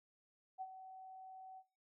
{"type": "tone with ADSR envelope", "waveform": "sine", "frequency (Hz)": 756, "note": "F#5", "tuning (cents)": 37, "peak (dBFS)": -40, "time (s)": [0.58, 1.63], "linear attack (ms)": 33, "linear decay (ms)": 46, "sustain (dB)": -12, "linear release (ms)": 52, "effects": ["noise-tail reverb RT60 0.3 s tail -17 dB re dry"]}